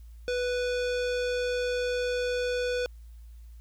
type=tone with low-pass filter; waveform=square; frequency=493.9 Hz; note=B4; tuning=in tune; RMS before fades=-29 dBFS; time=0.28-2.86 s; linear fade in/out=0 ms; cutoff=5200 Hz; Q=1.1; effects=added 57 Hz sine -44 dBFS peak until 3.6 s + white hiss -68 dBFS RMS until 3.6 s